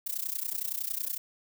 violet noise with amplitude modulation, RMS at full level -30 dBFS, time 0.06-1.18 s, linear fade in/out 10 ms, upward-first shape sine, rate 30.8 Hz, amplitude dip 90%, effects none

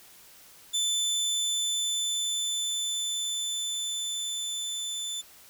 25% pulse tone with level ramp, 3519 Hz, A7, in tune, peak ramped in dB -21 to -28 dBFS, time 0.73-5.22 s, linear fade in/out 20 ms, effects white hiss -53 dBFS RMS until 5.49 s

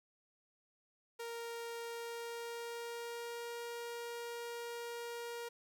sawtooth tone with pitch glide, 466.2 to 471.6 Hz, A#4 to A#4, 0 to +20 cents, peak -38 dBFS, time 1.19-5.49 s, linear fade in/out 10 ms, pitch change +20 cents, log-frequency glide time 1.86-3.57 s, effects 12-bit

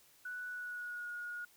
sine tone with pitch glide, 1480 to 1442 Hz, F#6 to F#6, 0 to -45 cents, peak -40 dBFS, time 0.25-1.45 s, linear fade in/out 5 ms, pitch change -45 cents, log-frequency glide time 0.48-1.09 s, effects white hiss -65 dBFS RMS until 1.56 s

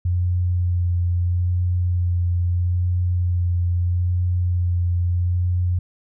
sine tone with vibrato, 88.5 Hz, F2, 23 cents sharp, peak -17 dBFS, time 0.05-5.79 s, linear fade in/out 5 ms, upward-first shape sine, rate 0.77 Hz, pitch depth 16 cents each way, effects none

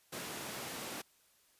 pink high-pass noise, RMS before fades -43 dBFS, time 0.12-1.02 s, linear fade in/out 10 ms, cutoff 200 Hz, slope 12 dB/octave, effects white hiss -69 dBFS RMS until 1.59 s + resampled to 32000 Hz

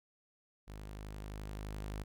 sawtooth tone with level ramp, 51.6 Hz, G#1, 10 cents flat, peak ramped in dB -42 to -35 dBFS, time 0.67-2.04 s, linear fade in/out 20 ms, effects none

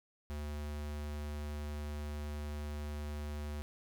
square tone, 74.1 Hz, D2, 16 cents sharp, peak -39 dBFS, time 0.3-3.62 s, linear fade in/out 0 ms, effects none

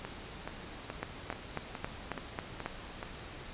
two click trains, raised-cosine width 0.5 ms, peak -19 / -23 dBFS, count 7 / 8, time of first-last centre 1.03-2.66 / 0.05-3.029 s, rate 3.68 / 2.35 Hz, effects pink hiss -46 dBFS RMS until 3.53 s + resampled to 8000 Hz

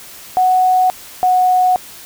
sine tone pair in turn, 740 / 734.9 Hz, F#5 / F#5, 0 / -12 cents, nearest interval unison, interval 12 cents, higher first, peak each -9 / -9 dBFS, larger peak neither, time 0.37-0.9 / 1.23-1.76 s, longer neither, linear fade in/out 0 ms, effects white hiss -36 dBFS RMS until 2.05 s

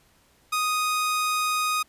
sawtooth tone, 1244.5 Hz, D#6, in tune, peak -19 dBFS, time 0.52-1.83 s, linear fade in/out 10 ms, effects pink hiss -61 dBFS RMS until 1.88 s + resampled to 32000 Hz

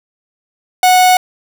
45% pulse tone, 735 Hz, F#5, 12 cents flat, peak -6 dBFS, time 0.83-1.17 s, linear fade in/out 2 ms, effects none

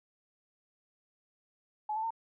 sine tone with pitch steps, 851 / 879 / 907.9 Hz, G#5 / A5 / A#5, +42 / -2 / -46 cents, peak -31 dBFS, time 1.89-2.106 s, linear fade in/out 5 ms, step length 72 ms, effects none

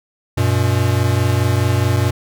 square tone pair together, 95.2 / 119.94 Hz, F#2 / A#2, +50 / +50 cents, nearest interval major third, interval 400 cents, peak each -17 dBFS, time 0.37-2.11 s, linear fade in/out 10 ms, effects none

